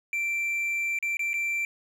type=tone with dropouts; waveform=triangle; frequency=2349 Hz; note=D7; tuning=in tune; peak=-24 dBFS; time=0.13-1.65 s; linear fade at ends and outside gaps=1 ms; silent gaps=0.988-1.026 / 1.17-1.193 / 1.333-1.34 s; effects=none